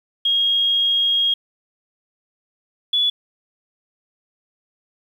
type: tone pair in turn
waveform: sine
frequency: 3267 / 3422 Hz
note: G#7 / A7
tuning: -29 / -49 cents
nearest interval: minor second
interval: 80 cents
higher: second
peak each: -15 dBFS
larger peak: neither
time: 0.25-1.34 / 2.93-3.1 s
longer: first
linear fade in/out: 5 ms
effects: 8-bit